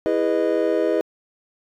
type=chord; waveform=triangle; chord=E major seventh; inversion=none; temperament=just; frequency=329.6 / 412 / 494.4 / 618.1 Hz; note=E4 / G#4 / B4 / D#5; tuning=0 / -14 / +2 / -12 cents; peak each=-21 dBFS; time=0.06-1.01 s; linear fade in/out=0 ms; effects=tanh soft clip ceiling -6 dBFS